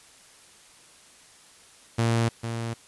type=tone with echo; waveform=sawtooth; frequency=115.5 Hz; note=A#2; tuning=16 cents flat; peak=-17 dBFS; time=1.98-2.29 s; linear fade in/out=10 ms; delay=450 ms; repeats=1; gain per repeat=-8 dB; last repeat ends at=2.74 s; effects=white hiss -53 dBFS RMS until 2.87 s + resampled to 24000 Hz